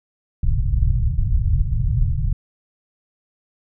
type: low-pass noise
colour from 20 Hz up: pink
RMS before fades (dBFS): -18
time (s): 0.43-2.33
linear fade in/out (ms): 5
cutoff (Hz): 140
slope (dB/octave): 48
effects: none